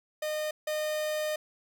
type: tone pair in turn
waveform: 45% pulse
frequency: 612 / 612 Hz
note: D#5 / D#5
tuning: -29 / -29 cents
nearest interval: unison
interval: 0 cents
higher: neither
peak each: -30 / -29 dBFS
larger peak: second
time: 0.22-0.51 / 0.67-1.36 s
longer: second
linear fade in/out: 5 ms
effects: none

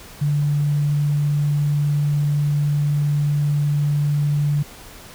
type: tone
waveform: sine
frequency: 146.1 Hz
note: D3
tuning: 9 cents flat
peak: -16 dBFS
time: 0.21-4.63 s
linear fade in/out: 10 ms
effects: pink hiss -41 dBFS RMS until 5.14 s

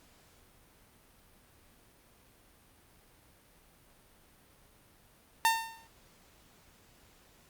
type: tone with exponential decay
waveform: sawtooth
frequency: 906 Hz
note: A#5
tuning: 50 cents flat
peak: -17 dBFS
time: 5.45-5.87 s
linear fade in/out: 0 ms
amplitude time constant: 90 ms
effects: pink hiss -62 dBFS RMS until 7.49 s + Opus 48 kbps

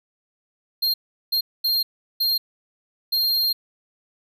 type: tone bursts at uneven times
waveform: square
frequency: 4205 Hz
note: C8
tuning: 8 cents sharp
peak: -19 dBFS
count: 5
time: 0.82-0.94 / 1.32-1.41 / 1.64-1.83 / 2.2-2.38 / 3.12-3.53 s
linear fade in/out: 10 ms
effects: none

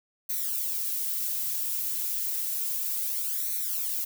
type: noise with flanger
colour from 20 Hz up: violet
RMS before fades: -30 dBFS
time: 0.29-4.05 s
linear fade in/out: 10 ms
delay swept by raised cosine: 0.49 to 4.69 ms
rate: 0.31 Hz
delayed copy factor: +0.8
effects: none

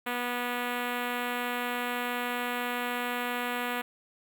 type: tone with notch filter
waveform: 5% pulse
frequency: 244.2 Hz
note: B3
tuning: 19 cents flat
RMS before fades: -32 dBFS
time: 0.06-3.82 s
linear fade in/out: 10 ms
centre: 6200 Hz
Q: 0.6
effects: none

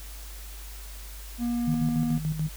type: tone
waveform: triangle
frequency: 238.2 Hz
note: A#3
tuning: 38 cents sharp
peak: -23 dBFS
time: 1.38-2.2 s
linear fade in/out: 50 ms
type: tone with tremolo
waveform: sine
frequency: 155.56 Hz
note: D#3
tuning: in tune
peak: -24 dBFS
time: 1.67-2.49 s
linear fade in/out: 10 ms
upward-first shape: square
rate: 6.9 Hz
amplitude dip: 60%
effects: added 50 Hz sine -39 dBFS peak until 2.56 s + white hiss -46 dBFS RMS until 2.56 s

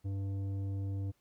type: tone with tanh clipping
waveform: sine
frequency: 98 Hz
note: G2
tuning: in tune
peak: -35 dBFS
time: 0.04-1.12 s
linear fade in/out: 20 ms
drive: 10 dB
effects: pink hiss -75 dBFS RMS until 1.2 s

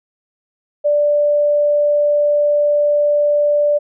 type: tone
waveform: sine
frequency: 587.3 Hz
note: D5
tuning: in tune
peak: -11 dBFS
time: 0.84-3.79 s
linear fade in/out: 20 ms
effects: none

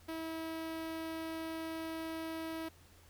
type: tone with notch filter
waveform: sawtooth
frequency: 323.6 Hz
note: E4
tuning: 32 cents flat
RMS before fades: -41 dBFS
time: 0.08-2.69 s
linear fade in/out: 10 ms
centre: 7100 Hz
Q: 1.4
effects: added 85 Hz sine -61 dBFS peak until 3.09 s + pink hiss -63 dBFS RMS until 3.09 s

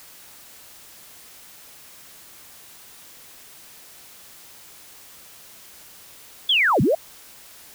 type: linear two-way sweep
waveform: sine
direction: down then up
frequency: 3498 to 103.83 to 685 Hz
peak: -15 dBFS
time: 6.49-6.95 s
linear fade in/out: 5 ms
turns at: 6.81 s
effects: white hiss -46 dBFS RMS until 7.74 s

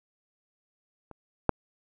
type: clicks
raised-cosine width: 1 ms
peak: -30 / -6 dBFS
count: 2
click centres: 1.113 / 1.493 s
effects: none

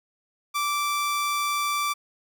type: tone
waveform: sawtooth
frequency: 1168 Hz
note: D6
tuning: 10 cents flat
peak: -20 dBFS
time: 0.54-1.94 s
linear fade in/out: 20 ms
effects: none

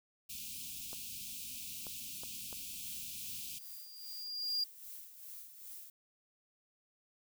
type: band-stop noise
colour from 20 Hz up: white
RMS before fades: -45 dBFS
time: 0.29-3.59 s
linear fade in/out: 10 ms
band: 280 to 2400 Hz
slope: 96 dB/octave
type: clicks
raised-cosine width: 1 ms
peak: -35 dBFS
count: 4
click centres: 0.931 / 1.868 / 2.235 / 2.528 s
type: noise with tremolo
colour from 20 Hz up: violet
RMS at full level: -48 dBFS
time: 2.83-5.9 s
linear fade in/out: 2 ms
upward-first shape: sine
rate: 2.5 Hz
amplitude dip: 60%
type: tone with exponential growth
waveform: sine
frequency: 4808 Hz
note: D8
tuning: 40 cents sharp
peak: -30 dBFS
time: 3.3-4.64 s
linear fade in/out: 5 ms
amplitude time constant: 290 ms
effects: none

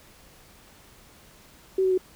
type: tone with pitch steps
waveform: sine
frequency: 380.2 / 375.2 / 370.2 Hz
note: F#4 / F#4 / F#4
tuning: +47 / +24 / +1 cents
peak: -19 dBFS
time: 1.78-1.978 s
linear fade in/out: 5 ms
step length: 66 ms
effects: pink hiss -53 dBFS RMS until 2.15 s

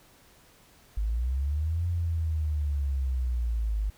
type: linear two-way sweep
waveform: sine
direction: up then down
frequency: 50.2 to 87.5 to 50.3 Hz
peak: -25 dBFS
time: 0.97-3.9 s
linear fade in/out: 5 ms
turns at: 1.87 s
effects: pink hiss -58 dBFS RMS until 3.97 s

